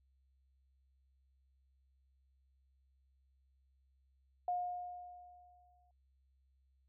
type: tone with exponential decay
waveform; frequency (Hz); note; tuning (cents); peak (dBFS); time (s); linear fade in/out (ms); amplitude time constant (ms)
sine; 715; F5; +41; -32; 4.48-5.91; 2; 310
effects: added 66 Hz sine -70 dBFS peak until 6.88 s